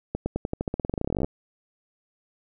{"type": "accelerating click train", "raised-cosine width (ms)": 2, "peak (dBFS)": -13, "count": 25, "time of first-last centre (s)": [0.15, 1.245], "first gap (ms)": 110, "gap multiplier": 0.91, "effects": []}